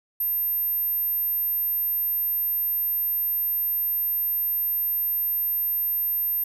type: tone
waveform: sine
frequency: 13200 Hz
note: G#9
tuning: 12 cents flat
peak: -22 dBFS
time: 0.2-6.44 s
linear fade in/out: 5 ms
effects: none